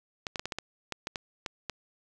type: clicks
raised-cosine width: 0.2 ms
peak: -16 dBFS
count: 11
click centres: 0.268 / 0.358 / 0.395 / 0.456 / 0.522 / 0.586 / 0.923 / 1.071 / 1.158 / 1.462 / 1.697 s
effects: none